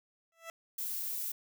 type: tone with exponential growth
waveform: 15% pulse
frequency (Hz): 661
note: E5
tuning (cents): +5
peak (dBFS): -33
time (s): 0.32-0.5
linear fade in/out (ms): 1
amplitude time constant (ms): 39
type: noise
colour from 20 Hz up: violet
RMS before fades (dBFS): -37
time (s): 0.78-1.32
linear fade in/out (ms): 5
effects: none